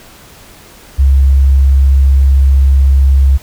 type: tone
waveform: sine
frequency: 67.8 Hz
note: C#2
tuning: 38 cents flat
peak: -4 dBFS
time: 0.98-3.38 s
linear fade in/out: 20 ms
effects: pink hiss -38 dBFS RMS until 3.42 s